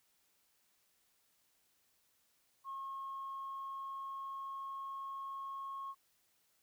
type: tone with pitch glide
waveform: sine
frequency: 1083 to 1089.9 Hz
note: C#6 to C#6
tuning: -41 to -30 cents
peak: -40 dBFS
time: 2.64-5.95 s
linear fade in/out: 50 ms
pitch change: +11 cents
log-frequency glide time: 2.99-5.82 s
effects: tanh soft clip ceiling -37 dBFS + white hiss -75 dBFS RMS until 6.62 s